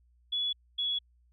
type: tone pair in turn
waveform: sine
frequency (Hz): 3400 / 3373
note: G#7 / G#7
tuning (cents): +40 / +26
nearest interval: unison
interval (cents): 14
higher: first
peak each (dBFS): -28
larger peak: neither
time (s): 0.32-0.53 / 0.78-0.99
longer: neither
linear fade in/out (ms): 10
effects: added 60 Hz sine -62 dBFS peak until 1.32 s